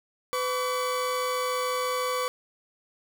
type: tone pair together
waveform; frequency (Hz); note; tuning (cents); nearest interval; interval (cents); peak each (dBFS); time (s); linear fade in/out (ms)
40% pulse; 502.9 / 1145; B4 / D6; +31 / -44; octave + major second; 1425; -28; 0.33-2.28; 0
effects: none